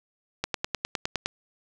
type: click train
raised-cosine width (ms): 0.2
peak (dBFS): -9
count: 9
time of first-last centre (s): 0.44-1.26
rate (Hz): 9.76
effects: none